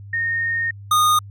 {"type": "tone pair in turn", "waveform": ["sine", "square"], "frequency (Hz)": [1843, 1230.1], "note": ["A#6", "D#6"], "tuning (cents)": [-20, -20], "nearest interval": "perfect fifth", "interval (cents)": 700, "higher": "first", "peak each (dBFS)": [-19, -14], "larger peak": "second", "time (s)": [[0.13, 0.71], [0.91, 1.19]], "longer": "first", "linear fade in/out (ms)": 5, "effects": ["added 100 Hz sine -35 dBFS peak until 1.3 s"]}